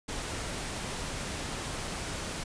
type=noise; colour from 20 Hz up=pink; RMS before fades=-36 dBFS; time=0.08-2.44 s; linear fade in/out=10 ms; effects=resampled to 22050 Hz